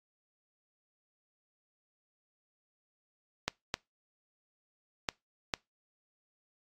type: clicks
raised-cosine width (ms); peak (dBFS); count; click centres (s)
0.2; -12; 4; 3.48 / 3.741 / 5.088 / 5.538
effects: noise-tail reverb RT60 0.2 s tail -24 dB re dry + AAC 48 kbps